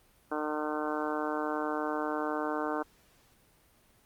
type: harmonic tone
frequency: 151.8 Hz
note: D#3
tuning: 42 cents flat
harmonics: 2 / 3 / 4 / 5 / 6 / 7 / 8 / 9 / 10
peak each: -35 / -37 / -38 / -39 / -40 / -40 / -41 / -42 / -42 dBFS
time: 0.31-2.83 s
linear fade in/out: 10 ms
effects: pink hiss -64 dBFS RMS until 4.05 s + Opus 32 kbps